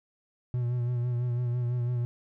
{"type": "tone with vibrato", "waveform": "triangle", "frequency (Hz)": 121.8, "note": "B2", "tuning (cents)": -24, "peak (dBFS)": -24, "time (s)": [0.54, 2.05], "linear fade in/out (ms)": 0, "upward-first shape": "sine", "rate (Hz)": 6, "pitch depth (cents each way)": 36, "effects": []}